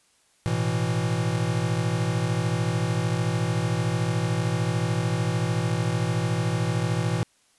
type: chord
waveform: square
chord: A suspended second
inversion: none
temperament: equal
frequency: 110 / 123.47 / 164.81 Hz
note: A2 / B2 / E3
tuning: 0 / 0 / 0 cents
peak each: -28 dBFS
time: 0.46-7.23 s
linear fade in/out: 0 ms
effects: white hiss -63 dBFS RMS until 7.58 s + resampled to 24000 Hz